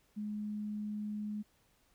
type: tone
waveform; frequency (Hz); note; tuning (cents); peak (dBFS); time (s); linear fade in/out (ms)
sine; 210; G#3; +19; -36; 0.16-1.43; 20
effects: pink hiss -71 dBFS RMS until 1.94 s